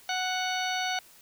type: harmonic tone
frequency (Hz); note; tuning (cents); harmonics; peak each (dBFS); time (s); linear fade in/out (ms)
740; F#5; 0; 1 / 2 / 3 / 4 / 5 / 6 / 8; -31 / -34 / -36 / -37 / -38 / -39 / -40; 0.09-0.99; 2
effects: white hiss -55 dBFS RMS until 1.21 s